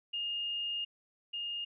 sine tone pair in turn, 2835 / 2835 Hz, F7 / F7, +25 / +25 cents, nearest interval unison, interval 0 cents, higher neither, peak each -33 / -35 dBFS, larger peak first, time 0.13-0.85 / 1.33-1.65 s, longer first, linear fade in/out 10 ms, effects none

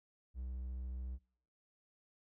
triangle tone with vibrato, 63.1 Hz, B1, 38 cents sharp, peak -38 dBFS, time 0.34-1.19 s, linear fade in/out 50 ms, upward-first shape square, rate 14 Hz, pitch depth 9 cents each way, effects noise-tail reverb RT60 0.7 s tail -25 dB re dry

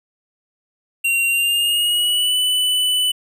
square tone with pitch glide, 2756 to 2988 Hz, F7 to F#7, -24 to +16 cents, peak -16 dBFS, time 1.04-3.12 s, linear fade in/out 10 ms, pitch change +140 cents, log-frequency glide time 1.28-2.36 s, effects none

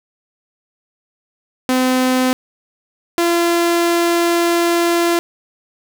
sawtooth tone pair in turn, 256.1 / 341.9 Hz, C4 / F4, -37 / -37 cents, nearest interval perfect fourth, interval 500 cents, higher second, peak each -9 dBFS, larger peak neither, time 1.69-2.33 / 3.18-5.19 s, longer second, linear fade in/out 0 ms, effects none

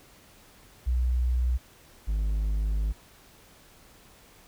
sine / triangle tone pair in turn, 61.74 / 52.16 Hz, B1 / G#1, 0 / +8 cents, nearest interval minor third, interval 292 cents, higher first, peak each -22 dBFS, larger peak neither, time 0.86-1.58 / 2.07-2.93 s, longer second, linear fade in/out 20 ms, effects pink hiss -55 dBFS RMS until 4.47 s

